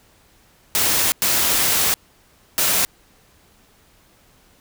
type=noise bursts at uneven times; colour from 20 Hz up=white; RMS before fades=-18 dBFS; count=3; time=0.75-1.12 / 1.22-1.94 / 2.58-2.85 s; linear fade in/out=0 ms; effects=pink hiss -55 dBFS RMS until 4.6 s